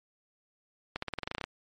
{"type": "accelerating click train", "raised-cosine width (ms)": 0.3, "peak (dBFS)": -17, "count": 12, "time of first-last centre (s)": [0.96, 1.44], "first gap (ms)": 64, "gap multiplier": 0.92, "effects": ["MP3 48 kbps"]}